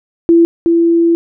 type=tone pair in turn; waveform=sine; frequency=336.2 / 336.2 Hz; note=E4 / E4; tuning=+34 / +34 cents; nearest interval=unison; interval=0 cents; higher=neither; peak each=-4 / -7 dBFS; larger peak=first; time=0.29-0.45 / 0.66-1.15 s; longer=second; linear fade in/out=0 ms; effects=none